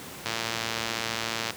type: click train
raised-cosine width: 0.2 ms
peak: -11 dBFS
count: 143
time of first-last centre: 0.26-1.506 s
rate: 114 Hz
effects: pink hiss -41 dBFS RMS until 1.56 s + high-pass 100 Hz 12 dB/octave